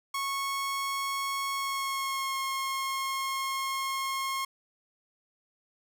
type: tone with pitch glide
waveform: sawtooth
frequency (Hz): 1100 to 1077.4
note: C#6 to C#6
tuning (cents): -14 to -50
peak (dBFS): -26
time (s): 0.14-4.45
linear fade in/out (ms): 5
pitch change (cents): -36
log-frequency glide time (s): 1.54-2.38
effects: none